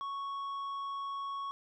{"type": "tone with tanh clipping", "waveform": "sine", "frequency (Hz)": 1108.7, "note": "C#6", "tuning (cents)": 0, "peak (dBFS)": -37, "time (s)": [0.01, 1.51], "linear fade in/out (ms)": 0, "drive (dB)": 6, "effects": []}